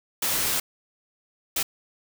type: noise bursts at uneven times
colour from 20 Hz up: white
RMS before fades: -25 dBFS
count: 2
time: 0.22-0.6 / 1.56-1.63 s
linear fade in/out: 5 ms
effects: none